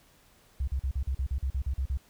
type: tone bursts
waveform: sine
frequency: 66.2 Hz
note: C2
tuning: 21 cents sharp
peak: -26 dBFS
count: 12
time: 0.6-1.974 s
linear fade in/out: 5 ms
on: 76 ms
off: 42 ms
effects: pink hiss -61 dBFS RMS until 2.09 s